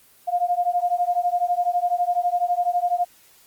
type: beating tone pair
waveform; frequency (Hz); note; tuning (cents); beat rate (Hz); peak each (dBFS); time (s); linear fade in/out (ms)
sine; 702 / 714; F5 / F5; +9 / +38; 12; -22; 0.27-3.05; 20
effects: white hiss -54 dBFS RMS until 3.46 s + Opus 24 kbps